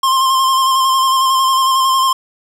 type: tone with vibrato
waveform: square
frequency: 1057 Hz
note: C6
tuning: 17 cents sharp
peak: -11 dBFS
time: 0.03-2.13 s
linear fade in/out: 5 ms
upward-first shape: square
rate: 11 Hz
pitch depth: 23 cents each way
effects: low-pass 12000 Hz 12 dB/octave + 7-bit